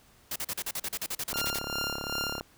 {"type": "noise bursts", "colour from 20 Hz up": "white", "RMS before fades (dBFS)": -33, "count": 15, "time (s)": [0.31, 1.591], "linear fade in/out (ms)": 5, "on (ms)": 49, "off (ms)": 39}
{"type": "click train", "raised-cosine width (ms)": 1, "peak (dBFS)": -21, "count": 39, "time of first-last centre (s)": [1.33, 2.41], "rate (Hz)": 35.2}
{"type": "tone with tremolo", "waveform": "15% pulse", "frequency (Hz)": 1396.9, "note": "F6", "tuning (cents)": 0, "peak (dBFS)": -23, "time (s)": [1.34, 2.4], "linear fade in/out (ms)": 0, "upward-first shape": "sine", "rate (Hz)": 2.6, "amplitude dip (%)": 60}
{"effects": ["pink hiss -60 dBFS RMS until 2.57 s"]}